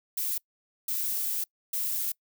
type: noise bursts at uneven times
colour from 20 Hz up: violet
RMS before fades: -30 dBFS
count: 3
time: 0.17-0.38 / 0.88-1.44 / 1.73-2.12 s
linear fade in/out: 5 ms
effects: noise-tail reverb RT60 0.1 s tail -25 dB re dry